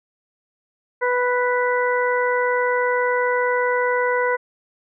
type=harmonic tone; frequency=493.9 Hz; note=B4; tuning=in tune; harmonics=1 / 2 / 3 / 4; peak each=-20 / -23 / -25 / -26 dBFS; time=1.01-4.37 s; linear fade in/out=20 ms; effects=none